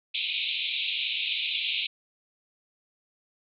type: band-pass noise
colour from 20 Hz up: white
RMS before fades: -30 dBFS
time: 0.14-1.87 s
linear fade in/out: 10 ms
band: 2300 to 3900 Hz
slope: 96 dB/octave
effects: none